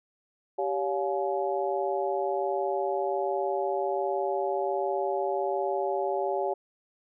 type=harmonic tone with a mistuned harmonic; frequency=141.3 Hz; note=C#3; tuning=34 cents sharp; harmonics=3 / 4 / 5 / 6; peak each=-30 / -31 / -32 / -33 dBFS; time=0.58-6.54 s; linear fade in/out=10 ms; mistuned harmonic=3; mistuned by=-140 cents; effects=none